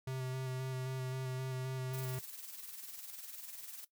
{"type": "tone with vibrato", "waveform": "square", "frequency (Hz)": 130, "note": "C3", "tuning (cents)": -11, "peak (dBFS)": -38, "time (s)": [0.07, 2.19], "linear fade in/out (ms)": 5, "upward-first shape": "square", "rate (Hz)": 3.8, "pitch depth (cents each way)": 14}
{"type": "noise with tremolo", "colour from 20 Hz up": "blue", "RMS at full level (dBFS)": -46, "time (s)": [1.93, 3.85], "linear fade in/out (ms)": 10, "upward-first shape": "sine", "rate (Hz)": 20, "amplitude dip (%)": 55}
{"effects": ["noise-tail reverb RT60 0.1 s tail -17 dB re dry"]}